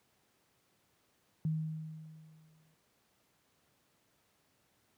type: tone with exponential decay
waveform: sine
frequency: 157.4 Hz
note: D#3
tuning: 20 cents sharp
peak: -28 dBFS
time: 1.45-2.74 s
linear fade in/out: 0 ms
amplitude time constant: 280 ms
effects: pink hiss -73 dBFS RMS until 4.97 s + high-pass 100 Hz 12 dB/octave

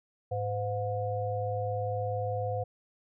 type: tone cluster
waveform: sine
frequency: 104.5 / 511 / 718 Hz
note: G#2 / C5 / F5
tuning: +11 / -41 / +48 cents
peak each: -33 / -33 / -35 dBFS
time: 0.31-2.64 s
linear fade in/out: 10 ms
effects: none

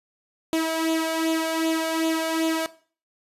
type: tone with flanger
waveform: sawtooth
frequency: 323.3 Hz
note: E4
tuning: 34 cents flat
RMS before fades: -24 dBFS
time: 0.53-2.66 s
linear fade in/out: 0 ms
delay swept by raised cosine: 0.28 to 1.38 ms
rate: 2.6 Hz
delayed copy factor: +0.6
effects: noise-tail reverb RT60 0.4 s tail -17 dB re dry + resampled to 32000 Hz

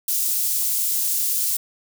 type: high-pass noise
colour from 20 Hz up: white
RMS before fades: -22 dBFS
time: 0.08-1.57 s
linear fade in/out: 5 ms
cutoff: 6800 Hz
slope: 12 dB/octave
effects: none

